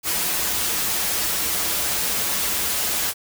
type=noise with comb filter; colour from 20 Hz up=white; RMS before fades=-23 dBFS; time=0.03-3.14 s; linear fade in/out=50 ms; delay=7.6 ms; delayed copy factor=-0.6; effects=none